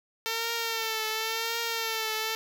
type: tone with vibrato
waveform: 5% pulse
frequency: 450 Hz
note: A4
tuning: 39 cents sharp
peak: -17 dBFS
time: 0.26-2.35 s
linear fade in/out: 0 ms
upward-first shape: triangle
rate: 0.93 Hz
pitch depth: 58 cents each way
effects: none